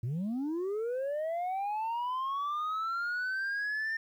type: linear sweep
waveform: sine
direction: up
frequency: 108.3 to 1810 Hz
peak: -28 dBFS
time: 0.03-3.97 s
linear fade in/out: 5 ms
effects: tanh soft clip ceiling -30 dBFS + 11-bit